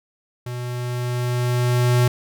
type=tone with level ramp; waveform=square; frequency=122.9 Hz; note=B2; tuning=8 cents flat; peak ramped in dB=-28 to -14 dBFS; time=0.46-2.08 s; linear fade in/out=5 ms; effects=none